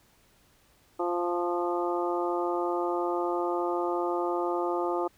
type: harmonic tone with a mistuned harmonic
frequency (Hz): 174.61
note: F3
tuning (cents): 0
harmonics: 2 / 3 / 4 / 5 / 6 / 7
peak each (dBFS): -29 / -34 / -34 / -34 / -40 / -36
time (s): 0.99-5.08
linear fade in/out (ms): 10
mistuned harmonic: 6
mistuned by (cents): +19
effects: pink hiss -63 dBFS RMS until 5.17 s